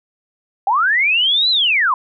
sine linear two-way sweep, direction up then down, 743 to 4107 to 963 Hz, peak -12 dBFS, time 0.67-1.94 s, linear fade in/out 2 ms, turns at 1.5 s, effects none

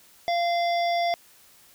harmonic tone, 690 Hz, F5, 21 cents flat, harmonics 1 / 3 / 5 / 7 / 8, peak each -22 / -32 / -36 / -39 / -40 dBFS, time 0.28-1.14 s, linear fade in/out 0 ms, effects white hiss -55 dBFS RMS until 1.74 s

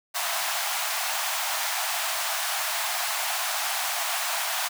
pink high-pass noise, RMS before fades -28 dBFS, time 0.14-4.69 s, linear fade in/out 20 ms, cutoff 640 Hz, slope 96 dB/octave, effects none

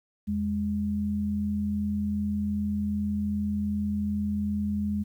sine tone pair together, 84 / 206.6 Hz, E2 / G#3, +33 / -9 cents, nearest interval octave + major third, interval 1558 cents, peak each -33 / -26 dBFS, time 0.27-5.04 s, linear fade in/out 20 ms, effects 10-bit

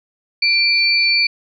sine tone pair together, 2358 / 4498 Hz, D7 / C#8, +6 / +24 cents, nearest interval major seventh, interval 1118 cents, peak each -15 dBFS, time 0.42-1.27 s, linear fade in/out 5 ms, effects none

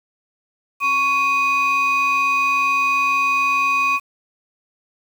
sine tone pair together, 1110.1 / 2492 Hz, C#6 / D#7, +2 / +2 cents, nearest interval octave + major second, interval 1400 cents, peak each -16 dBFS, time 0.8-4 s, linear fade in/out 50 ms, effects tanh soft clip ceiling -12 dBFS + 7-bit

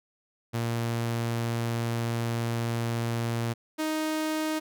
sawtooth tone pair in turn, 116.6 / 311.9 Hz, A#2 / D#4, +1 / +4 cents, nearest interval octave + perfect fourth, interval 1703 cents, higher second, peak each -23 / -23 dBFS, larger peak neither, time 0.53-3.54 / 3.78-4.6 s, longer first, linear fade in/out 20 ms, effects none

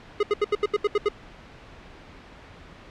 square tone bursts, 415.3 Hz, G#4, in tune, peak -19 dBFS, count 9, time 0.2-1.087 s, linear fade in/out 5 ms, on 31 ms, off 76 ms, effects pink hiss -46 dBFS RMS until 2.9 s + low-pass 3000 Hz 12 dB/octave

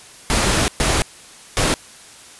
pink noise bursts at uneven times, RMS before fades -17 dBFS, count 3, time 0.3-0.68 / 0.8-1.02 / 1.57-1.74 s, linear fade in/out 0 ms, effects white hiss -42 dBFS RMS until 2.39 s + resampled to 24000 Hz

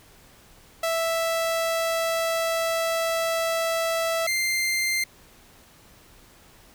sawtooth tone pair in turn, 659.3 / 2093 Hz, E5 / C7, 0 / 0 cents, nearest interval octave + minor sixth, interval 2000 cents, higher second, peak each -19 dBFS, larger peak neither, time 0.83-4.27 / 4.27-5.04 s, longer first, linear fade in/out 5 ms, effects pink hiss -53 dBFS RMS until 6.74 s

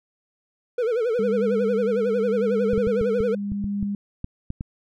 triangle tone with vibrato, 466.2 Hz, A#4, in tune, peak -18 dBFS, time 0.78-3.35 s, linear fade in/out 5 ms, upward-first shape sine, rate 11 Hz, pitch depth 130 cents each way
sine tone with tremolo, 202.2 Hz, G#3, 46 cents flat, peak -23 dBFS, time 1.19-3.95 s, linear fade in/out 2 ms, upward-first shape triangle, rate 0.86 Hz, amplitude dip 35%
clicks, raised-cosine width 5 ms, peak -17 dBFS, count 11, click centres 2.733 / 2.778 / 2.871 / 3.013 / 3.205 / 3.519 / 3.642 / 3.828 / 4.244 / 4.504 / 4.609 s
effects none

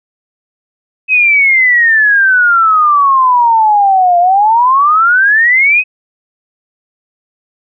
sine exponential two-way sweep, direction down then up, 2566 to 690 to 2566 Hz, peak -5 dBFS, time 1.08-5.84 s, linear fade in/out 50 ms, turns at 4.19 s, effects none

